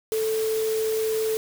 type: tone in noise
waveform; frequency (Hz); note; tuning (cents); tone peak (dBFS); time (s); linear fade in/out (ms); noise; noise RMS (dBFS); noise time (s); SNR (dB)
sine; 440; A4; 0; -22; 0.12-1.37; 0; white; -35; 0.12-1.37; +10
effects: none